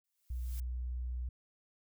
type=noise with exponential growth; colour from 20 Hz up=blue; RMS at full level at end=-49 dBFS; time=0.04-0.6 s; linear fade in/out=2 ms; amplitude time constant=120 ms
type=tone; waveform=sine; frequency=61.6 Hz; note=B1; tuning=4 cents flat; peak=-35 dBFS; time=0.3-1.29 s; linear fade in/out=5 ms
effects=none